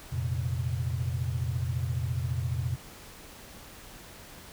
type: chord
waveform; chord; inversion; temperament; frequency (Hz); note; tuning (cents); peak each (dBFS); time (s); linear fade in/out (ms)
sine; F suspended fourth; none; just; 87.31 / 116.41 / 130.96; F2 / Bb2 / C3; 0 / -2 / +2; -32; 0.12-2.76; 10
effects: pink hiss -48 dBFS RMS until 4.52 s